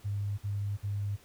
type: tone bursts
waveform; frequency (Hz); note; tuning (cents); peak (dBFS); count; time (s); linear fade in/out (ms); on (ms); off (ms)
sine; 101.4; G#2; -41; -30; 3; 0.04-1.168; 20; 340; 54
effects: pink hiss -59 dBFS RMS until 1.24 s